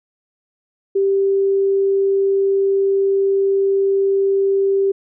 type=tone; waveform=sine; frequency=392 Hz; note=G4; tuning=in tune; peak=-13 dBFS; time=0.95-4.92 s; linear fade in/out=10 ms; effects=none